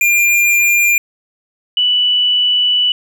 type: tone pair in turn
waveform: square / sine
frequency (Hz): 2399 / 2965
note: D7 / F#7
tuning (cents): +36 / +3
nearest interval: major third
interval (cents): 367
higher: second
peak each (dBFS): -10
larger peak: neither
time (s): 0.01-0.98 / 1.77-2.92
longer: second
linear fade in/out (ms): 2
effects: none